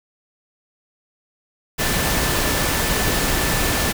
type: tone in noise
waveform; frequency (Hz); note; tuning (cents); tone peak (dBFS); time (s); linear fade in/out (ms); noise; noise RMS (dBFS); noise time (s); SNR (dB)
sine; 1760; A6; 0; -30; 1.78-3.93; 20; pink; -20; 1.78-3.93; -13
effects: none

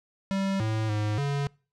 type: tone with pitch steps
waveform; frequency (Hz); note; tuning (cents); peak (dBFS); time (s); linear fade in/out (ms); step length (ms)
square; 194.5 / 109.8 / 105.7 / 141.6; G3 / A2 / G#2 / C#3; -13 / -3 / +31 / +37; -26; 0.31-1.47; 0; 290
effects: noise-tail reverb RT60 0.4 s tail -26 dB re dry + low-pass 6000 Hz 12 dB/octave

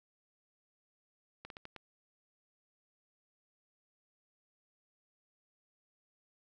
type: slowing click train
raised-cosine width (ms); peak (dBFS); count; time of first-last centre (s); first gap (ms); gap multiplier
0.3; -30; 5; 1.45-1.763; 52; 1.28
effects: none

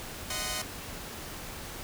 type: chord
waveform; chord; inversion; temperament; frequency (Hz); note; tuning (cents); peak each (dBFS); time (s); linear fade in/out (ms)
5% pulse; C diminished; first; equal with one note detuned; 622.3 / 740 / 1032.1; Eb5 / Gb5 / C6; 0 / 0 / -24; -25; 0.3-0.62; 5
effects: pink hiss -41 dBFS RMS until 1.83 s

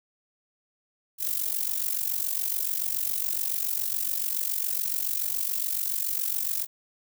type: noise with amplitude modulation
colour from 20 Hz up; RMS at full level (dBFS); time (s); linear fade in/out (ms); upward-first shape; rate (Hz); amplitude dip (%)
violet; -25; 1.18-6.67; 50; sine; 47.1; 80
effects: none

